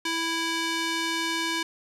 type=tone with band-pass filter; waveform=square; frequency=329.6 Hz; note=E4; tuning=in tune; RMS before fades=-28 dBFS; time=0.05-1.63 s; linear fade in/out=5 ms; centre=3300 Hz; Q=0.68; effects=resampled to 32000 Hz + 8-bit